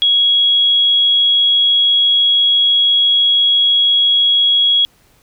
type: tone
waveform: sine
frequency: 3322 Hz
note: G#7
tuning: in tune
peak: -9 dBFS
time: 0.02-4.85 s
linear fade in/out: 0 ms
effects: pink hiss -53 dBFS RMS until 5.22 s

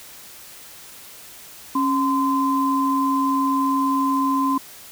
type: tone pair together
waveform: sine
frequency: 274 / 1031 Hz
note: C#4 / C6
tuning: -20 / -26 cents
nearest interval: octave + major seventh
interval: 2294 cents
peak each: -20 dBFS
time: 1.75-4.58 s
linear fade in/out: 5 ms
effects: white hiss -42 dBFS RMS until 4.91 s

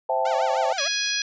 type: chord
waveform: sine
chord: A minor seventh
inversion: first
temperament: equal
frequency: 523.3 / 659.3 / 784 / 880 Hz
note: C5 / E5 / G5 / A5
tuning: 0 / 0 / 0 / 0 cents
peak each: -26 dBFS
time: 0.09-0.73 s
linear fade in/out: 5 ms
type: tone with vibrato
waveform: sawtooth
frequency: 657 Hz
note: E5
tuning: 6 cents flat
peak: -25 dBFS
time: 0.25-0.88 s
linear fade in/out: 5 ms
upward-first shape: sine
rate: 6.5 Hz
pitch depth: 300 cents each way
type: noise with tremolo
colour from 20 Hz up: blue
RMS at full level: -39 dBFS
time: 0.51-1.12 s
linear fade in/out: 2 ms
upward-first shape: sine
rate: 7.7 Hz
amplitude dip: 40%
type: harmonic tone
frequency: 830.6 Hz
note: G#5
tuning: in tune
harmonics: 2 / 3 / 4 / 5 / 6 / 7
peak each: -30 / -30 / -30 / -30 / -30 / -30 dBFS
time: 0.78-1.22 s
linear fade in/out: 2 ms
effects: resampled to 16000 Hz

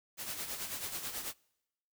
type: noise with tremolo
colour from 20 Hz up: white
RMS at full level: -38 dBFS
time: 0.17-1.34 s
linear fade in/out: 50 ms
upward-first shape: sine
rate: 9.2 Hz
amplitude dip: 55%
effects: noise-tail reverb RT60 0.9 s tail -26 dB re dry

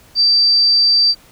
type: tone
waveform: sine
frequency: 4665 Hz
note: D8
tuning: 12 cents flat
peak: -9 dBFS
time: 0.15-1.15 s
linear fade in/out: 50 ms
effects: pink hiss -47 dBFS RMS until 1.31 s

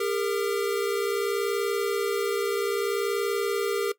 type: tone pair together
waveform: square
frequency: 401.6 / 462.2 Hz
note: G4 / A#4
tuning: +42 / -15 cents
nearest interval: major second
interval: 243 cents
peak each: -28 dBFS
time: 0-3.92 s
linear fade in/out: 5 ms
effects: noise-tail reverb RT60 0.1 s tail -17 dB re dry

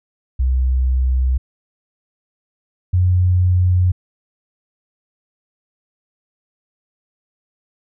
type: tone pair in turn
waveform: sine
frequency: 64 / 90.51 Hz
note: C2 / F#2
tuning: -38 / -38 cents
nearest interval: tritone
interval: 600 cents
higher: second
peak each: -13 / -11 dBFS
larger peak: second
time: 0.39-1.38 / 2.93-3.92 s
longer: neither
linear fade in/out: 10 ms
effects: none

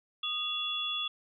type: tone cluster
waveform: sine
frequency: 1233 / 2760 / 3404 Hz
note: D#6 / F7 / G#7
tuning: -16 / -21 / +42 cents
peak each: -40 / -38 / -32 dBFS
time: 0.23-1.08 s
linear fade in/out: 5 ms
effects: none

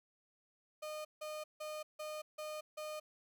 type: tone bursts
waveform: 35% pulse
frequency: 612 Hz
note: D#5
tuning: 29 cents flat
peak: -40 dBFS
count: 6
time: 0.82-3 s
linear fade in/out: 10 ms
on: 230 ms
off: 160 ms
effects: none

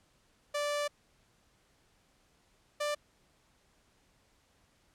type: tone pair in turn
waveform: sawtooth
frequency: 585 / 590.4 Hz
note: D5 / D5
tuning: -7 / +9 cents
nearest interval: unison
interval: 16 cents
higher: second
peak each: -27 dBFS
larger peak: neither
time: 0.54-0.88 / 2.8-2.95 s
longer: first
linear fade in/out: 10 ms
effects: pink hiss -69 dBFS RMS until 4.94 s + low-pass 10000 Hz 12 dB/octave

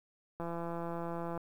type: click train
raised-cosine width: 1 ms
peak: -26 dBFS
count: 166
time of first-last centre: 0.4-1.376 s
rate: 169 Hz
effects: 10-bit

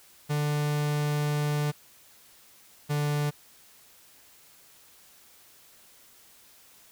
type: tone pair in turn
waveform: 45% pulse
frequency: 147.9 / 147.07 Hz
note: D3 / D3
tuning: +13 / +3 cents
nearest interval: unison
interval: 10 cents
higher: first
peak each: -25 dBFS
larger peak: neither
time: 0.29-1.72 / 2.89-3.31 s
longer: first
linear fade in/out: 20 ms
effects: white hiss -56 dBFS RMS until 6.91 s

